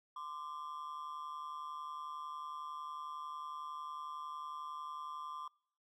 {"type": "ring-modulated tone", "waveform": "triangle", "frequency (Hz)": 1108.7, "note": "C#6", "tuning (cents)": 0, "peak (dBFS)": -37, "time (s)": [0.16, 5.48], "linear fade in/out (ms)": 5, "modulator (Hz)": 75.5, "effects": ["noise-tail reverb RT60 0.6 s tail -24 dB re dry", "MP3 64 kbps"]}